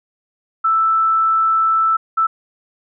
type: tone bursts at uneven times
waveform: sine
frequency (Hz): 1321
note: E6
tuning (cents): +3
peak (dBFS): -12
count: 2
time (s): 0.64-1.97 / 2.17-2.27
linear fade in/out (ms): 10
effects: none